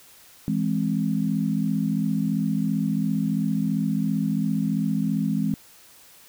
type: chord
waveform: sine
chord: E augmented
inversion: none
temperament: equal with one note detuned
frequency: 164.81 / 207.7 / 262.7 Hz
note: E3 / G#3 / B#3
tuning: 0 / 0 / +7 cents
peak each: -26 / -24 / -27 dBFS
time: 0.48-5.54 s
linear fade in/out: 0 ms
effects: white hiss -51 dBFS RMS until 6.28 s